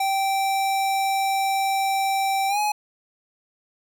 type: tone with pitch glide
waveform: square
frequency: 779 to 839.7 Hz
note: G5 to G#5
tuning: -11 to +19 cents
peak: -21 dBFS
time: 0-2.72 s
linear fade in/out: 5 ms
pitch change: +130 cents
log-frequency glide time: 2.48-2.59 s
effects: none

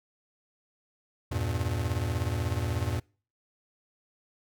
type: chord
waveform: square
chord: E diminished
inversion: none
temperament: just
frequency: 82.41 / 98.89 / 118.67 Hz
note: E2 / G2 / Bb2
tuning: 0 / +16 / +31 cents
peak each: -33 dBFS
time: 1.31-3 s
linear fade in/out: 10 ms
effects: noise-tail reverb RT60 0.4 s tail -26 dB re dry

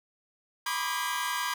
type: tone cluster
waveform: sawtooth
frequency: 973 / 1013 / 1159 / 1229 / 1622 Hz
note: B5 / B5 / D6 / D#6 / G#6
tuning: -26 / +44 / -23 / -22 / -41 cents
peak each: -31 / -31 / -33 / -36 / -31 dBFS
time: 0.66-1.54 s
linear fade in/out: 5 ms
effects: none

